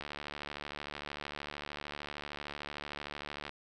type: click train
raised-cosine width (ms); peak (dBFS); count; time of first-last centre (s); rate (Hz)
0.3; -24; 256; 0.01-3.494; 73.2
effects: none